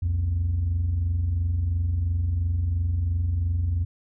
sine tone pair together, 64.38 / 87.3 Hz, C2 / F2, -27 / 0 cents, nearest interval perfect fourth, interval 527 cents, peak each -28 / -20 dBFS, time 0.02-3.85 s, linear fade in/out 10 ms, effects tanh soft clip ceiling -19 dBFS

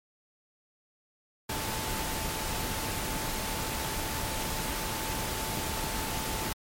sine tone in noise, 880 Hz, A5, in tune, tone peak -40 dBFS, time 1.49-6.53 s, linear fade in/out 5 ms, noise pink, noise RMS -33 dBFS, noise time 1.49-6.53 s, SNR -10 dB, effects MP3 64 kbps

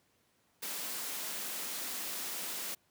white high-pass noise, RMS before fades -39 dBFS, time 0.62-2.75 s, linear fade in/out 10 ms, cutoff 160 Hz, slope 96 dB/octave, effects pink hiss -72 dBFS RMS until 2.9 s + high-pass 100 Hz 12 dB/octave

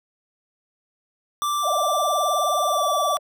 square tone with pitch glide, 1174.7 to 1159.2 Hz, D6 to D6, 0 to -23 cents, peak -22 dBFS, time 1.42-3.17 s, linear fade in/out 0 ms, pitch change -23 cents, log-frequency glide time 2.7-2.82 s
sine tone with vibrato, 659.3 Hz, E5, in tune, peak -22 dBFS, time 1.62-3.19 s, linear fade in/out 50 ms, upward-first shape triangle, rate 19 Hz, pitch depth 250 cents each way
effects none

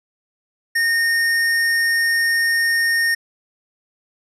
sine tone with hard clipping, 1839 Hz, A#6, 24 cents flat, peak -17 dBFS, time 0.75-3.15 s, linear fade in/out 10 ms, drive 14 dB, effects resampled to 32000 Hz

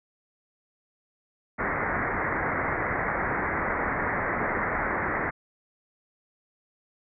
white low-pass noise, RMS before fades -28 dBFS, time 1.58-5.31 s, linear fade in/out 20 ms, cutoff 2100 Hz, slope 96 dB/octave, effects none

